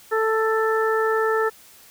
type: harmonic tone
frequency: 441.6 Hz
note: A4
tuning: 6 cents sharp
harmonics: 1 / 2 / 3 / 4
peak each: -20 / -28 / -25 / -27 dBFS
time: 0.11-1.5 s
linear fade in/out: 20 ms
effects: white hiss -49 dBFS RMS until 1.9 s